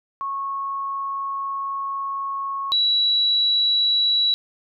sine tone pair in turn, 1099 / 3916 Hz, C#6 / B7, -15 / -15 cents, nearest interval octave + minor seventh, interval 2200 cents, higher second, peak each -24 / -16 dBFS, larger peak second, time 0.21-2.72 / 2.72-4.34 s, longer first, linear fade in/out 0 ms, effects none

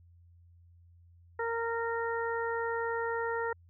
harmonic tone, 461.8 Hz, A#4, 16 cents flat, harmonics 1 / 2 / 3 / 4, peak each -33 / -36 / -38 / -39 dBFS, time 1.39-3.53 s, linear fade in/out 5 ms, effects added 86 Hz sine -56 dBFS peak until 3.69 s

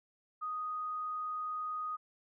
sine tone, 1244.5 Hz, D#6, in tune, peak -35 dBFS, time 0.41-1.97 s, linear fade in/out 20 ms, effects none

